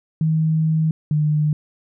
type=tone pair in turn; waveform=sine; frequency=158.5 / 151.26 Hz; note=D#3 / D#3; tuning=+32 / -49 cents; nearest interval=minor second; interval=81 cents; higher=first; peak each=-15 dBFS; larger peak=neither; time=0.21-0.91 / 1.11-1.53 s; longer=first; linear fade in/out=2 ms; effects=none